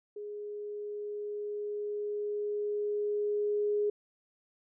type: tone with level ramp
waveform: sine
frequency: 415.3 Hz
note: G#4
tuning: in tune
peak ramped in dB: -38 to -26 dBFS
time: 0.16-3.9 s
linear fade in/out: 5 ms
effects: none